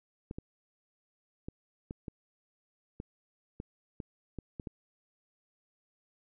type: clicks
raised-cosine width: 3 ms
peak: -26 dBFS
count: 11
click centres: 0.311 / 0.385 / 1.485 / 1.909 / 2.082 / 3.001 / 3.601 / 4.002 / 4.387 / 4.598 / 4.672 s
effects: none